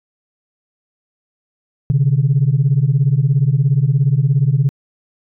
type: beating tone pair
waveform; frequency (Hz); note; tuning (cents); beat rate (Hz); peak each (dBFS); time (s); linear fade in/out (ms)
sine; 129.4 / 146.4; C3 / D3; -19 / -5; 17; -13; 1.9-4.69; 0
effects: tanh soft clip ceiling -5 dBFS